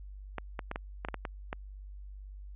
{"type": "clicks", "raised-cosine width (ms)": 0.5, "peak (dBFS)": -20, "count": 9, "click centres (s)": [0.383, 0.592, 0.714, 0.759, 1.049, 1.086, 1.143, 1.252, 1.529], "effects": ["added 49 Hz sine -43 dBFS peak until 2.55 s", "resampled to 8000 Hz"]}